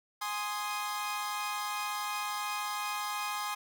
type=chord; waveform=sawtooth; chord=Ab major; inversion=none; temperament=equal; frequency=830.6 / 1046.5 / 1244.5 Hz; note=Ab5 / C6 / Eb6; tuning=0 / 0 / 0 cents; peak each=-34 dBFS; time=0.21-3.55 s; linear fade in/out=10 ms; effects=none